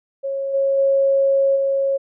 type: tone with level steps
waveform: sine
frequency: 547 Hz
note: C#5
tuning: 23 cents flat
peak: -21 / -15 / -13 / -16 dBFS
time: 0.23-1.98 s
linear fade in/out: 20 ms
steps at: 0.53 / 0.77 / 1.55 s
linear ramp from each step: 20 ms
effects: none